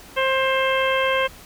harmonic tone, 529 Hz, C5, 19 cents sharp, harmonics 1 / 2 / 3 / 4 / 5 / 6, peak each -21 / -24 / -26 / -27 / -28 / -29 dBFS, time 0.16-1.28 s, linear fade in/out 20 ms, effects pink hiss -44 dBFS RMS until 1.45 s

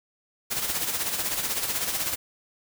white noise with tremolo, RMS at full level -26 dBFS, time 0.5-2.16 s, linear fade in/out 20 ms, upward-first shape sine, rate 16 Hz, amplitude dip 55%, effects none

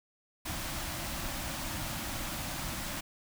pink band-stop noise, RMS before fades -37 dBFS, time 0.45-3.01 s, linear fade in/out 10 ms, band 350 to 530 Hz, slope 96 dB/octave, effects none

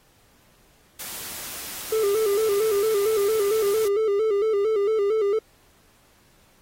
white noise, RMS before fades -35 dBFS, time 0.99-3.88 s, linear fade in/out 5 ms
triangle tone with vibrato, 420 Hz, G#4, 19 cents sharp, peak -17 dBFS, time 1.92-5.39 s, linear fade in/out 5 ms, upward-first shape square, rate 4.4 Hz, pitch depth 79 cents each way
effects pink hiss -59 dBFS RMS until 6.61 s + AAC 48 kbps

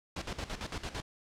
pink noise with tremolo, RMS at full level -37 dBFS, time 0.16-1.02 s, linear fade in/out 5 ms, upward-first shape square, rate 8.9 Hz, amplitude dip 75%, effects low-pass 6000 Hz 12 dB/octave

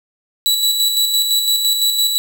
sawtooth tone with tremolo, 3934 Hz, B7, 7 cents flat, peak -9 dBFS, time 0.46-2.18 s, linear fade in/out 0 ms, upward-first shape square, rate 5.9 Hz, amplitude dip 40%, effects none

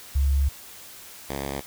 sine / 5% pulse tone pair in turn, 69.3 / 69.3 Hz, C#2 / C#2, 0 / 0 cents, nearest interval unison, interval 0 cents, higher neither, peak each -18 dBFS, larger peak neither, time 0.15-0.49 / 1.29-1.61 s, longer first, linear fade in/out 10 ms, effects white hiss -44 dBFS RMS until 1.66 s

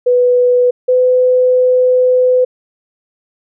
sine tone pair in turn, 493.9 / 504.6 Hz, B4 / B4, 0 / +37 cents, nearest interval unison, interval 37 cents, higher second, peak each -7 dBFS, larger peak neither, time 0.06-0.71 / 0.88-2.45 s, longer second, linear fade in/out 10 ms, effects none

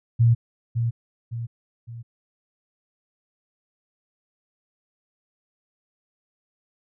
sine tone with echo, 116.8 Hz, A#2, 4 cents sharp, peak -13 dBFS, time 0.19-0.35 s, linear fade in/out 20 ms, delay 560 ms, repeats 3, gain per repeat -7 dB, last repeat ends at 2.03 s, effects none

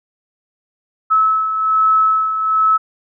sine beating tone pair, 1297 / 1298.2 Hz, E6 / E6, -28 / -27 cents, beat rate 1.2 Hz, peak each -20 / -12 dBFS, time 1.1-2.78 s, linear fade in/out 20 ms, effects none

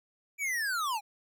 square linear sweep, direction down, 2349 to 784 Hz, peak -30 dBFS, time 0.38-1.01 s, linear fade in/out 50 ms, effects none

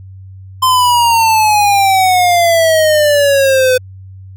square exponential sweep, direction down, 1039 to 503 Hz, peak -8 dBFS, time 0.62-3.78 s, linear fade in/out 10 ms, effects added 95 Hz sine -30 dBFS peak until 4.36 s

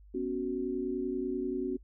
sine chord, B suspended second, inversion none, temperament equal, 246.9 / 277.2 / 370 Hz, B3 / C#4 / F#4, 0 / 0 / 0 cents, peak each -37 / -35 / -33 dBFS, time 0.14-1.77 s, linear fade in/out 10 ms, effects noise-tail reverb RT60 0.1 s tail -24 dB re dry + added 50 Hz sine -52 dBFS peak until 1.83 s

